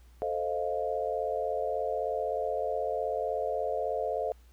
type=chord; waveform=sine; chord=F dominant seventh; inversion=first; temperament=equal; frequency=440 / 523.3 / 622.3 / 698.5 Hz; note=A4 / C5 / Eb5 / F5; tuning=0 / 0 / 0 / 0 cents; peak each=-34 dBFS; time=0.22-4.32 s; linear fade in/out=0 ms; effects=added 60 Hz sine -53 dBFS peak until 4.52 s + pink hiss -66 dBFS RMS until 4.52 s